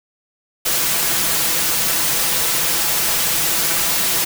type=noise with comb filter; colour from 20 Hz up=white; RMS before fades=-18 dBFS; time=0.65-4.25 s; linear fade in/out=10 ms; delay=6 ms; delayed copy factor=+0.55; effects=none